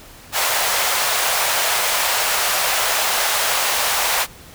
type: high-pass noise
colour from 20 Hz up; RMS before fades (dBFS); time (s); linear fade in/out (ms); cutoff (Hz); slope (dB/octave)
pink; -19; 0.32-4.27; 50; 610; 24
effects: pink hiss -42 dBFS RMS until 4.54 s